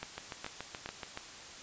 two click trains, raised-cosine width 0.3 ms, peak -22 / -23 dBFS, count 3 / 8, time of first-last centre 0.03-0.86 / 0.18-1.174 s, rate 2.41 / 7.04 Hz, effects white hiss -48 dBFS RMS until 1.62 s + resampled to 16000 Hz

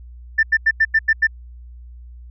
sine tone bursts, 1781 Hz, A6, 21 cents sharp, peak -10 dBFS, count 7, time 0.38-1.271 s, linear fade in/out 10 ms, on 51 ms, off 89 ms, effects tanh soft clip ceiling -6 dBFS + added 60 Hz sine -36 dBFS peak until 2.3 s

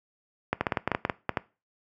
clicks, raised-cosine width 0.5 ms, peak -9 dBFS, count 12, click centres 0.53 / 0.61 / 0.668 / 0.722 / 0.772 / 0.876 / 0.917 / 0.949 / 1.051 / 1.098 / 1.293 / 1.372 s, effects noise-tail reverb RT60 0.3 s tail -20 dB re dry + high-pass 80 Hz 12 dB/octave

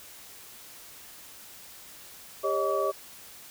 sine tone cluster, 399.4 / 549 / 624 / 1143 Hz, G4 / C#5 / D#5 / D6, +32 / -17 / +5 / -47 cents, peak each -30 dBFS, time 2.43-2.92 s, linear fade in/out 20 ms, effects white hiss -48 dBFS RMS until 3.5 s

